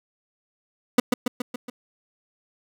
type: tone with echo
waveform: 30% pulse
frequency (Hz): 246.9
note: B3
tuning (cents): 0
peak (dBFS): -10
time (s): 0.98-1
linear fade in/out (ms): 5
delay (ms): 140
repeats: 5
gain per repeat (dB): -4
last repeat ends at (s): 1.7
effects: none